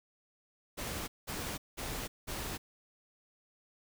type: noise bursts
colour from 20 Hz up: pink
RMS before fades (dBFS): -39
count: 4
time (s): 0.77-2.58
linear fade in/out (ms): 20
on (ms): 310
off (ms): 190
effects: none